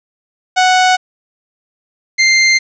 sawtooth tone pair in turn, 740 / 2093 Hz, F#5 / C7, 0 / 0 cents, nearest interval octave + tritone, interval 1800 cents, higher second, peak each -4 / -4 dBFS, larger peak neither, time 0.56-0.97 / 2.18-2.59 s, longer neither, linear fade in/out 20 ms, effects resampled to 16000 Hz + 7-bit

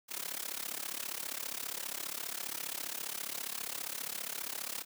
white noise with amplitude modulation, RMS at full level -36 dBFS, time 0.08-4.85 s, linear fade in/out 50 ms, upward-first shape sine, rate 34.9 Hz, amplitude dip 90%, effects high-pass 200 Hz 12 dB/octave

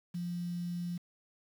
sine tone with quantisation, 174.61 Hz, F3, in tune, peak -34 dBFS, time 0.14-0.98 s, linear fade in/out 10 ms, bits 9, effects none

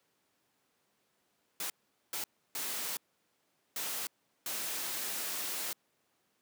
white noise bursts at uneven times, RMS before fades -37 dBFS, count 5, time 1.6-1.7 / 2.13-2.24 / 2.55-2.97 / 3.76-4.07 / 4.46-5.73 s, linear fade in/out 2 ms, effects pink hiss -75 dBFS RMS until 6.41 s + high-pass 200 Hz 12 dB/octave

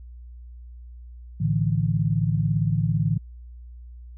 sine chord, A suspended fourth, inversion none, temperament equal, 110 / 146.83 / 164.81 Hz, A2 / D3 / E3, 0 / 0 / 0 cents, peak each -24 dBFS, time 1.4-3.18 s, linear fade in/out 10 ms, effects added 60 Hz sine -39 dBFS peak until 4.17 s

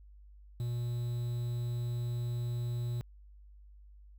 triangle tone with quantisation, 120 Hz, B2, 49 cents flat, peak -30 dBFS, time 0.6-3.01 s, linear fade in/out 0 ms, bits 9, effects added 50 Hz sine -52 dBFS peak until 4.18 s

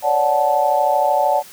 sine chord, D major seventh, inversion third, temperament equal with one note detuned, 554.4 / 587.3 / 740 / 872.4 Hz, C#5 / D5 / F#5 / A5, 0 / 0 / 0 / -15 cents, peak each -23 / -19 / -18 / -18 dBFS, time 0.02-1.43 s, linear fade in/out 50 ms, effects white hiss -41 dBFS RMS until 1.52 s + high-pass 60 Hz 12 dB/octave

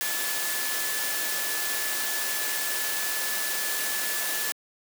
sine tone in noise, 1731 Hz, A6, 29 cents flat, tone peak -34 dBFS, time 0.01-4.52 s, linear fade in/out 0 ms, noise white, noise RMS -29 dBFS, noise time 0.01-4.52 s, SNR -8 dB, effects high-pass 300 Hz 12 dB/octave

